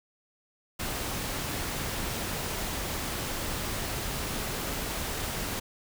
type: noise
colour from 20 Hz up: pink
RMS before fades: -33 dBFS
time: 0.79-5.6 s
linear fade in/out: 10 ms
effects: none